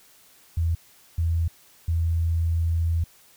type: tone bursts at uneven times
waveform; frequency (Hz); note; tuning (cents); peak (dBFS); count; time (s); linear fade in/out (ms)
sine; 83; E2; +12; -20; 3; 0.57-0.75 / 1.18-1.48 / 1.88-3.04; 5
effects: white hiss -55 dBFS RMS until 3.36 s